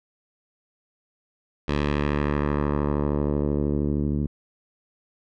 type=tone with low-pass filter sweep; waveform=10% pulse; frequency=73 Hz; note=D2; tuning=10 cents flat; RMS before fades=-24 dBFS; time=1.68-4.27 s; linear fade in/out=5 ms; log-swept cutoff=3700 to 230 Hz; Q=1.1; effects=none